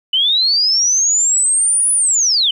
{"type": "linear two-way sweep", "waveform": "sine", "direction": "up then down", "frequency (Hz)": [2960, 9960, 2960], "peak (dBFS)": -11, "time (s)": [0.13, 2.51], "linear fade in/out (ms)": 5, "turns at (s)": 1.92, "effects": ["8-bit"]}